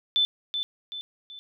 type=tone with echo; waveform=sine; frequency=3520 Hz; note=A7; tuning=in tune; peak=-19 dBFS; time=0.16-0.25 s; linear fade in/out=0 ms; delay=380 ms; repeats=3; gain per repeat=-7 dB; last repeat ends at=1.39 s; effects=none